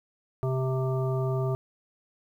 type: harmonic tone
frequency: 130.81 Hz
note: C3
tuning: in tune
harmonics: 1 / 3 / 5 / 7 / 9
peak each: -26 / -31 / -35 / -43 / -40 dBFS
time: 0.43-1.55 s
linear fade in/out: 0 ms
effects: 10-bit